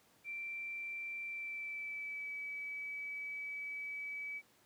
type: tone with pitch glide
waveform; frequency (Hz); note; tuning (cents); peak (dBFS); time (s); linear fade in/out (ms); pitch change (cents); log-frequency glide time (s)
sine; 2349 to 2289; D7 to D7; 0 to -45; -40; 0.24-4.42; 50; -45; 1.26-2.32
effects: pink hiss -68 dBFS RMS until 4.65 s + high-pass 150 Hz 12 dB/octave